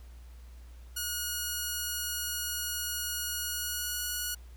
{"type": "tone with pitch glide", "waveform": "5% pulse", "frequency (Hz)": [1447, 1456.2], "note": ["F#6", "F#6"], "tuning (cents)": [-39, -28], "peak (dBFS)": -21, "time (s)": [0.96, 4.35], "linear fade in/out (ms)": 10, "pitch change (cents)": 11, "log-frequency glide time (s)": [3.34, 4.02], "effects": ["added 60 Hz sine -46 dBFS peak until 4.56 s", "pink hiss -62 dBFS RMS until 4.56 s"]}